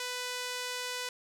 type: tone with band-pass filter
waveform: sawtooth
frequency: 497 Hz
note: B4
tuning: 11 cents sharp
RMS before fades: -37 dBFS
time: 0-1.09 s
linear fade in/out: 2 ms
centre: 4800 Hz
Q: 0.58
effects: none